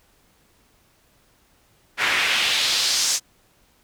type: noise with band-pass filter sweep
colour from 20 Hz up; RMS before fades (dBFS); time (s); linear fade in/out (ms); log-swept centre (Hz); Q
pink; -21; 1.97-3.2; 50; 1900 to 6500; 1.9
effects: pink hiss -60 dBFS RMS until 3.83 s